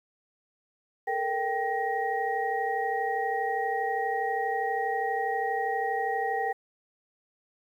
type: tone cluster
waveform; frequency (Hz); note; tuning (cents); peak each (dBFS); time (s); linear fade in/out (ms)
sine; 436.8 / 469.2 / 782 / 1884; A4 / A#4 / G5 / A#6; -13 / +11 / -4 / +18; -35 / -34 / -28 / -34; 1.07-6.53; 10
effects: 10-bit